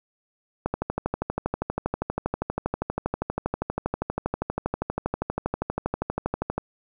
click train, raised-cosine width 1 ms, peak -11 dBFS, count 75, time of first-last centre 0.66-6.58 s, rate 12.5 Hz, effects none

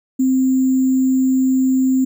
sine tone with sample-and-hold, 261.1 Hz, C4, 3 cents flat, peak -12 dBFS, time 0.19-2.05 s, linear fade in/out 10 ms, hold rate 7350 Hz, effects none

